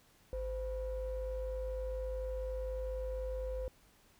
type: ring-modulated tone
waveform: triangle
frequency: 230.9 Hz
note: A#3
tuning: 16 cents flat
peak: -30 dBFS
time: 0.33-3.68 s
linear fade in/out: 0 ms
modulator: 283 Hz
effects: tanh soft clip ceiling -28 dBFS + pink hiss -66 dBFS RMS until 4.19 s